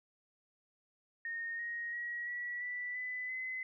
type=tone with pitch steps; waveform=sine; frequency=1846 / 1876.1 / 1906.7 / 1937.8 / 1969.4 / 2001 / 2034 Hz; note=A#6 / A#6 / A#6 / B6 / B6 / B6 / C7; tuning=-17 / +11 / +39 / -33 / -5 / +22 / -50 cents; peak=-37 dBFS; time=1.25-3.63 s; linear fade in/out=2 ms; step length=340 ms; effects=none